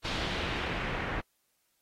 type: noise with low-pass filter sweep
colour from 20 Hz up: pink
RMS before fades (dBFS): -34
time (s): 0.04-1.21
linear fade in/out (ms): 10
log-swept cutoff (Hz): 4000 to 1800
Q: 1.7
effects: white hiss -75 dBFS RMS until 1.81 s + AAC 48 kbps